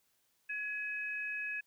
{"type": "tone pair together", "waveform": "sine", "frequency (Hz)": [1684, 2542], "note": ["G#6", "D#7"], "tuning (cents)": [24, 36], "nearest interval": "perfect fifth", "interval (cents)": 712, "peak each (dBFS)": [-39, -38], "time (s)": [0.49, 1.61], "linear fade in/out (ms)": 10, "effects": ["white hiss -75 dBFS RMS until 1.66 s"]}